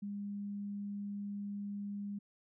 sine tone, 202.7 Hz, G#3, 42 cents flat, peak -38 dBFS, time 0.02-2.19 s, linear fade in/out 10 ms, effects none

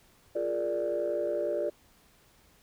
sine chord, Bb dominant seventh, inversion second, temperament equal, 349.2 / 415.3 / 466.2 / 587.3 Hz, F4 / Ab4 / Bb4 / D5, 0 / 0 / 0 / 0 cents, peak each -34 / -35 / -35 / -29 dBFS, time 0.35-1.7 s, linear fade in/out 10 ms, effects tanh soft clip ceiling -21 dBFS + pink hiss -62 dBFS RMS until 2.62 s

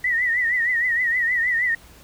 sine tone with vibrato, 1923 Hz, B6, 47 cents flat, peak -18 dBFS, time 0.04-1.75 s, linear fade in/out 5 ms, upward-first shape triangle, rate 6.4 Hz, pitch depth 110 cents each way, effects added 60 Hz sine -52 dBFS peak until 2.03 s + pink hiss -49 dBFS RMS until 2.03 s

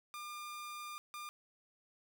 sawtooth tone bursts at uneven times, 1202 Hz, D6, 40 cents sharp, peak -40 dBFS, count 2, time 0.14-0.98 / 1.14-1.29 s, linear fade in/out 0 ms, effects none

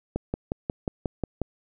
click train, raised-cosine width 2 ms, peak -13 dBFS, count 8, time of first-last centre 0.16-1.417 s, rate 5.57 Hz, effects none

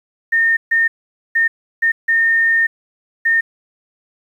sine tone bursts at uneven times, 1825 Hz, A#6, 37 cents flat, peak -11 dBFS, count 6, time 0.32-0.57 / 0.71-0.88 / 1.35-1.48 / 1.82-1.92 / 2.08-2.67 / 3.25-3.41 s, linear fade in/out 10 ms, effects 8-bit

